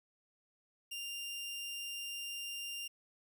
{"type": "tone", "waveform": "sawtooth", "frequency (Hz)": 2794, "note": "F7", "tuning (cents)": 0, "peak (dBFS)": -37, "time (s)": [0.91, 2.88], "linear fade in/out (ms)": 10, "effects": []}